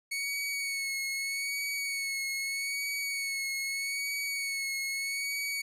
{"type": "tone with vibrato", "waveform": "sawtooth", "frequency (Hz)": 2217, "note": "C#7", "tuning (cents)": 0, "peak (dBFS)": -28, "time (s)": [0.11, 5.62], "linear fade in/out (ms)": 10, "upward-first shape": "sine", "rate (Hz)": 0.8, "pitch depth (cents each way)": 34, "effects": ["resampled to 32000 Hz"]}